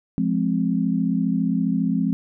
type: chord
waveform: sine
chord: F minor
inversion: none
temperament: just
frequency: 174.61 / 209.5 / 261.9 Hz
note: F3 / Ab3 / C4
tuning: 0 / +15 / +2 cents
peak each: -23 dBFS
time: 0.18-2.13 s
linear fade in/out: 0 ms
effects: none